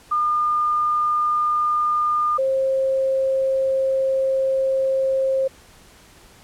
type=tone pair in turn; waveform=sine; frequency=1211 / 532.6 Hz; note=D#6 / C5; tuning=-47 / +31 cents; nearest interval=octave + major second; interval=1422 cents; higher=first; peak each=-17 dBFS; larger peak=neither; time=0.11-2.38 / 2.38-5.48 s; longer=second; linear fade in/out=10 ms; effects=pink hiss -49 dBFS RMS until 6.43 s + low-pass 12000 Hz 12 dB/octave